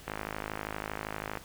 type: click train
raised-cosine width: 0.5 ms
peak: -19 dBFS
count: 69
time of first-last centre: 0.08-1.373 s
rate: 52.6 Hz
effects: pink hiss -51 dBFS RMS until 1.44 s